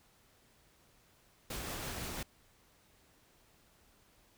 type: noise with tremolo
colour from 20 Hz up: pink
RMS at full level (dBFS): -40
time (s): 1.5-2.23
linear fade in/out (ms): 5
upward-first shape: triangle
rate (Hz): 6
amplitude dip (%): 25
effects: pink hiss -67 dBFS RMS until 4.37 s